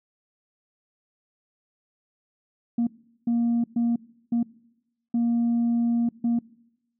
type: tone bursts at uneven times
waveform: sine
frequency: 235 Hz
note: A#3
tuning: 14 cents sharp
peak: -18 dBFS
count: 6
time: 2.78-2.87 / 3.27-3.64 / 3.76-3.96 / 4.32-4.43 / 5.14-6.09 / 6.24-6.39 s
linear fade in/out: 5 ms
effects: noise-tail reverb RT60 0.9 s tail -23 dB re dry + tanh soft clip ceiling -18 dBFS